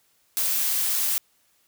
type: noise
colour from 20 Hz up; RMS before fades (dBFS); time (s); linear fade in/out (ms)
blue; -24; 0.37-1.18; 0
effects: white hiss -65 dBFS RMS until 1.67 s